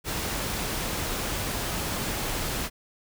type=noise; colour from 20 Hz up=pink; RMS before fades=-30 dBFS; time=0.04-2.7 s; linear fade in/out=50 ms; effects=none